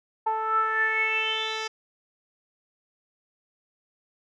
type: tone with low-pass filter sweep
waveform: 10% pulse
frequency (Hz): 439.8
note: A4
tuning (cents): -1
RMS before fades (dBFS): -26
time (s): 0.26-1.68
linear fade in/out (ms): 10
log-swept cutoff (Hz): 920 to 4800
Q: 8.6
effects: none